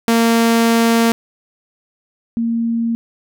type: tone pair in turn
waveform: sawtooth / sine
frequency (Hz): 230 / 230.9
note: A#3 / A#3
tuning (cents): -23 / -16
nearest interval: unison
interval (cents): 7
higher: second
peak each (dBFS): -7 / -15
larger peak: first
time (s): 0.08-1.12 / 2.37-2.95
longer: first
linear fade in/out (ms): 0
effects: none